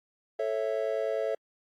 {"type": "chord", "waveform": "triangle", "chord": "A major", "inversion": "none", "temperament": "just", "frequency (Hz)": [440, 550, 660], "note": ["A4", "C#5", "E5"], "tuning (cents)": [0, -14, 2], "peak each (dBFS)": -30, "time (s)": [0.39, 1.35], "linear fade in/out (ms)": 5, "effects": ["AAC 64 kbps"]}